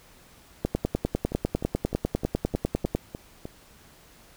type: two click trains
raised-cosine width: 2 ms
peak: -21 / -10 dBFS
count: 8 / 24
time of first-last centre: 1.32-3.454 / 0.65-2.95 s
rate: 3.28 / 10 Hz
effects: pink hiss -54 dBFS RMS until 4.36 s